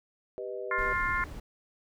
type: chord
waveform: sine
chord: G augmented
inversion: none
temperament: equal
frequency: 392 / 493.9 / 622.3 Hz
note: G4 / B4 / D#5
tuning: 0 / 0 / 0 cents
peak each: -38 / -38 / -40 dBFS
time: 0.38-0.93 s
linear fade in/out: 0 ms
type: harmonic tone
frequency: 352.2 Hz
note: F4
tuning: 15 cents sharp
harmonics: 3 / 4 / 5 / 6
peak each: -31 / -32 / -33 / -34 dBFS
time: 0.71-1.24 s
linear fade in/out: 2 ms
type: noise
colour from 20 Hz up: brown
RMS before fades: -39 dBFS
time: 0.78-1.4 s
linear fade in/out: 5 ms
effects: none